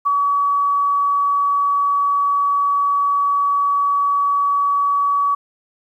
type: tone with ADSR envelope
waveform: sine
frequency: 1136 Hz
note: C#6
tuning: 42 cents sharp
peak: -12 dBFS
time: 0.05-5.35 s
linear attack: 19 ms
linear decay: 14 ms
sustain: -2 dB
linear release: 8 ms
effects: 9-bit